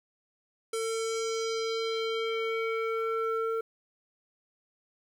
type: tone with low-pass filter sweep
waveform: square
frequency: 450.3 Hz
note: A4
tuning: 40 cents sharp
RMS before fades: -31 dBFS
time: 0.73-3.61 s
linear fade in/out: 5 ms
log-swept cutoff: 9700 to 1100 Hz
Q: 2.4
effects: 10-bit